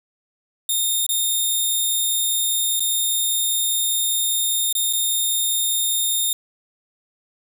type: tone with dropouts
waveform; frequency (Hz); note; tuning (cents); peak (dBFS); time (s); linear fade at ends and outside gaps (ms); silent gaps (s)
10% pulse; 3665; A#7; -30; -11; 0.69-6.33; 2; 1.065-1.09 / 2.796-2.804 / 4.727-4.751 / 4.928-4.933
effects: 7-bit